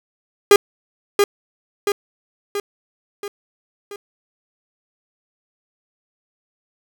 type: tone with echo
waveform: 45% pulse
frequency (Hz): 406.2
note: G#4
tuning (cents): -38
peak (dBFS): -6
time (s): 0.51-0.56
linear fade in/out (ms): 2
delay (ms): 680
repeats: 5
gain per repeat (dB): -5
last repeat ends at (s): 3.96
effects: none